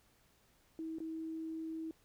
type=tone with dropouts; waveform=sine; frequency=321.8 Hz; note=E4; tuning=42 cents flat; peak=-39 dBFS; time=0.79-1.91 s; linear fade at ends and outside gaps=1 ms; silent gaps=0.985-1.003 s; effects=pink hiss -70 dBFS RMS until 2.04 s